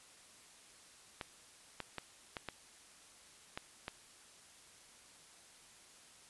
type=clicks; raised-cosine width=0.3 ms; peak=-24 dBFS; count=7; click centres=1.212 / 1.803 / 1.983 / 2.368 / 2.487 / 3.575 / 3.881 s; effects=white hiss -60 dBFS RMS until 6.29 s + resampled to 24000 Hz